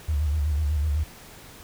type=tone with vibrato; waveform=sine; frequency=74.8 Hz; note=D2; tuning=32 cents sharp; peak=-21 dBFS; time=0.08-1.04 s; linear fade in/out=10 ms; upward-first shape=square; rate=8 Hz; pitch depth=70 cents each way; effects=pink hiss -46 dBFS RMS until 1.63 s